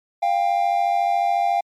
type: tone pair together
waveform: triangle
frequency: 698.5 / 792.5 Hz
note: F5 / G5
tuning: 0 / +19 cents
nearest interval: major second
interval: 219 cents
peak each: -18 dBFS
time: 0.22-1.61 s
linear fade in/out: 10 ms
effects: MP3 96 kbps